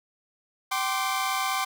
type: chord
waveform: sawtooth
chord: G suspended fourth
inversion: none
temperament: equal with one note detuned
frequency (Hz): 771.4 / 1046.5 / 1174.7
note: G5 / C6 / D6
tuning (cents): -28 / 0 / 0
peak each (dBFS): -26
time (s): 0.71-1.65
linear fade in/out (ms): 10
effects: none